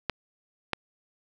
clicks, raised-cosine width 0.3 ms, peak -10 dBFS, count 2, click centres 0.097 / 0.733 s, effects none

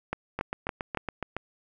two click trains, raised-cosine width 0.5 ms, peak -16 / -14 dBFS, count 8 / 4, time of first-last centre 0.39-1.366 / 0.13-0.973 s, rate 7.17 / 3.56 Hz, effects none

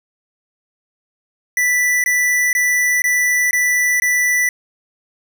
square tone bursts, 1975.5 Hz, B6, in tune, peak -14 dBFS, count 6, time 1.57-4.49 s, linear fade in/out 2 ms, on 470 ms, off 20 ms, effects none

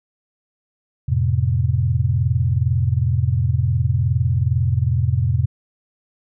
sine chord, F major, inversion none, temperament equal with one note detuned, 87.31 / 110 / 129.46 Hz, F2 / A2 / C3, 0 / 0 / -18 cents, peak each -20 / -20 / -19 dBFS, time 1.08-5.46 s, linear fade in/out 10 ms, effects none

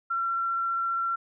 sine tone with vibrato, 1360 Hz, F6, 46 cents flat, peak -25 dBFS, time 0.1-1.16 s, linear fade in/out 10 ms, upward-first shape triangle, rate 15 Hz, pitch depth 10 cents each way, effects none

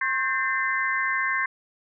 sine tone cluster, 1075 / 1581 / 1807 / 2057 Hz, C6 / G6 / A6 / C7, +47 / +14 / +46 / -30 cents, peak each -28 dBFS, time 0.01-1.46 s, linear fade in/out 5 ms, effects none

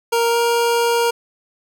25% pulse tone with pitch glide, 466.2 to 469.7 Hz, A#4 to A#4, 0 to +13 cents, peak -11 dBFS, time 0.12-1.11 s, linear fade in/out 10 ms, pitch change +13 cents, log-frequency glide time 0.3-0.37 s, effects none

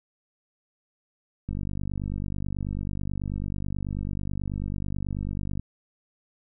click train, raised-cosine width 5 ms, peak -19 dBFS, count 203, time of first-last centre 1.49-5.596 s, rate 49.2 Hz, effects none

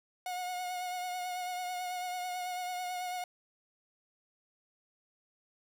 45% pulse tone with vibrato, 725 Hz, F#5, 35 cents flat, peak -35 dBFS, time 0.26-3.24 s, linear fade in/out 2 ms, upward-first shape triangle, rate 9.1 Hz, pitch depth 30 cents each way, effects none

